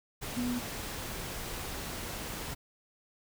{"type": "tone in noise", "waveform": "sine", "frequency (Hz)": 244.9, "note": "B3", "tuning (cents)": -14, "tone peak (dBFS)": -30, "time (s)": [0.36, 0.6], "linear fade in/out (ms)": 20, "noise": "pink", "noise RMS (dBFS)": -39, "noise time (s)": [0.21, 2.55], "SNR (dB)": 6, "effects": []}